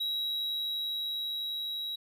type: tone with level ramp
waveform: triangle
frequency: 3863 Hz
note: B7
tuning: 39 cents flat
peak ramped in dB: -28 to -32 dBFS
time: 0-1.96 s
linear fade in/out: 10 ms
effects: none